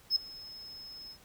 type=tone with ADSR envelope; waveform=triangle; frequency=5180 Hz; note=E8; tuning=31 cents flat; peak=-19 dBFS; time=0.1-1.18 s; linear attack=60 ms; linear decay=4 ms; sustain=-24 dB; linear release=75 ms; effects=tanh soft clip ceiling -20 dBFS + pink hiss -59 dBFS RMS until 1.24 s